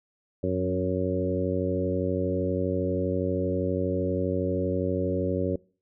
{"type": "harmonic tone with a mistuned harmonic", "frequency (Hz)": 92.5, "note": "F#2", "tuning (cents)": 0, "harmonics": [1, 2, 3, 4, 5, 6], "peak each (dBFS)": [-31, -31, -31, -31, -31, -31], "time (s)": [0.43, 5.56], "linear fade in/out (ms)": 5, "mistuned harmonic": 2, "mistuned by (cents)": -17, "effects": ["noise-tail reverb RT60 0.4 s tail -23 dB re dry"]}